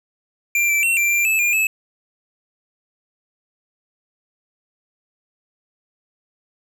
square tone with pitch steps, 2373 / 2333 / 2718 / 2360 / 2374 / 2614 / 2410 / 2602 Hz, D7 / D7 / F7 / D7 / D7 / E7 / D7 / E7, +17 / -12 / -48 / +8 / +18 / -15 / +44 / -23 cents, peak -16 dBFS, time 0.55-1.67 s, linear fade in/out 2 ms, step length 140 ms, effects none

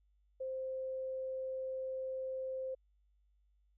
sine tone, 523.3 Hz, C5, in tune, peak -37 dBFS, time 0.4-2.75 s, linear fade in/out 10 ms, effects added 50 Hz sine -69 dBFS peak until 3.77 s

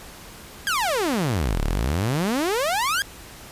sawtooth exponential two-way sweep, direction down then up, 1675 to 33 to 1675 Hz, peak -17 dBFS, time 0.67-3.02 s, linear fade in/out 0 ms, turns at 1.62 s, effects pink hiss -42 dBFS RMS until 3.51 s + resampled to 32000 Hz

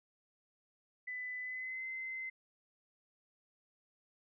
sine tone with pitch glide, 2000 to 2061 Hz, B6 to C7, +21 to -27 cents, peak -39 dBFS, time 1.07-2.3 s, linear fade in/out 10 ms, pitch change +52 cents, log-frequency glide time 1.41-1.85 s, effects none

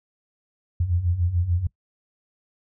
sine beating tone pair, 82.9 / 89.7 Hz, E2 / F2, +10 / +47 cents, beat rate 6.8 Hz, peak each -26 / -21 dBFS, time 0.8-1.67 s, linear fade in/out 5 ms, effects noise-tail reverb RT60 0.1 s tail -22 dB re dry

